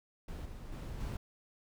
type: noise with level steps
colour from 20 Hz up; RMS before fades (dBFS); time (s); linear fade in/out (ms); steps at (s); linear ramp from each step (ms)
brown; -42 / -46 / -42 / -38; 0.28-1.17; 5; 0.45 / 0.72 / 1; 5
effects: none